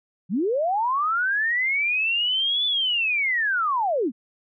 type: linear two-way sweep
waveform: sine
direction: up then down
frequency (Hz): 155.56 to 3500 to 200.6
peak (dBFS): -20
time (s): 0.29-4.12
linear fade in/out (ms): 50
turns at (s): 2.66
effects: none

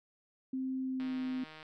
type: tone with pitch glide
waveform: sine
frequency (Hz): 261.6 to 257.3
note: C4 to C4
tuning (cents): 0 to -29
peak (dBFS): -33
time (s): 0.53-1.44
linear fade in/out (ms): 5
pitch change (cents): -29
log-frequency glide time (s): 0.81-1.25
type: click train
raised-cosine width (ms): 0.3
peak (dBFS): -34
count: 99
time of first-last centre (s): 1-1.628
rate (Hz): 156
effects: none

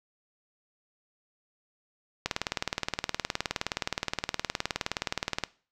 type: click train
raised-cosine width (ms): 0.2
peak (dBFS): -10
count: 62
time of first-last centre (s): 2.26-5.437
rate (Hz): 19.2
effects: noise-tail reverb RT60 0.4 s tail -20 dB re dry

